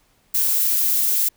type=noise; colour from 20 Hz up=violet; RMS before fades=-19 dBFS; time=0.34-1.29 s; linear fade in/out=10 ms; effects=pink hiss -61 dBFS RMS until 1.36 s